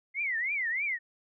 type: tone with vibrato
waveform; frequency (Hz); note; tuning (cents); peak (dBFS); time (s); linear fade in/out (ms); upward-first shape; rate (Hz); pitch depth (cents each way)
sine; 2066; C7; -22; -28; 0.14-0.99; 50; triangle; 3.2; 280
effects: none